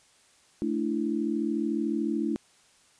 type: chord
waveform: sine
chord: A suspended fourth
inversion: none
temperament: equal with one note detuned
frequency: 220 / 293.7 / 333.8 Hz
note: A3 / D4 / E4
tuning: 0 / 0 / +22 cents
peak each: -30 dBFS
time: 0.62-2.36 s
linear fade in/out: 0 ms
effects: white hiss -61 dBFS RMS until 2.99 s + resampled to 22050 Hz